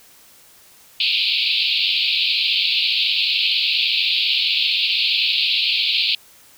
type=band-pass noise; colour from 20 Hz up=white; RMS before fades=-19 dBFS; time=1-6.15 s; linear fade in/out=2 ms; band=2400 to 4500 Hz; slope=96 dB/octave; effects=white hiss -49 dBFS RMS until 6.57 s